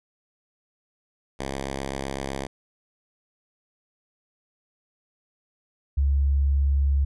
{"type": "tone pair in turn", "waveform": ["5% pulse", "sine"], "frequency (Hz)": [67.9, 69.61], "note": ["C#2", "C#2"], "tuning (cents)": [-35, 8], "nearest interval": "unison", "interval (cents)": 43, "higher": "second", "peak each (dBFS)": -18, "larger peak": "neither", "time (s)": [[1.39, 2.47], [5.97, 7.05]], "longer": "neither", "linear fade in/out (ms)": 10, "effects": ["resampled to 24000 Hz"]}